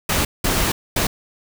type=noise bursts at uneven times; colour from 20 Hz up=pink; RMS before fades=-19 dBFS; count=3; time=0.09-0.25 / 0.44-0.72 / 0.96-1.07 s; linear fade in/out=5 ms; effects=none